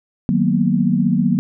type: chord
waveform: sine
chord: B major seventh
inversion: first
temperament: just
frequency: 154.34 / 185.21 / 231.5 / 246.9 Hz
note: D#3 / F#3 / A#3 / B3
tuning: -14 / +2 / -12 / 0 cents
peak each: -21 / -17 / -18 / -21 dBFS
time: 0.29-1.39 s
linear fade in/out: 0 ms
effects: none